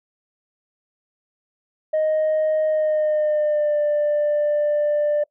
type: tone with pitch glide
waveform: sine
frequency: 622.3 to 592.5 Hz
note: D#5 to D5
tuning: 0 to +15 cents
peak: -15 dBFS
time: 1.93-5.24 s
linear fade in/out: 10 ms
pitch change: -85 cents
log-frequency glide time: 2.67-3.79 s
effects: noise-tail reverb RT60 0.1 s tail -25 dB re dry + tanh soft clip ceiling -15 dBFS